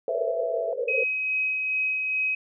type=band-pass noise; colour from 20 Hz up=white; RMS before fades=-29 dBFS; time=0.08-1.04 s; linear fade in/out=2 ms; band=460 to 530 Hz; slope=96 dB/octave
type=tone; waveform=sine; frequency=662 Hz; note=E5; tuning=7 cents sharp; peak=-27 dBFS; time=0.09-0.73 s; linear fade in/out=2 ms
type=tone with tremolo; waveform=sine; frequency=2535 Hz; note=D#7; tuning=32 cents sharp; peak=-22 dBFS; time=0.88-2.35 s; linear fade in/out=5 ms; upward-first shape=sine; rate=2.4 Hz; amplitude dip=30%
effects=none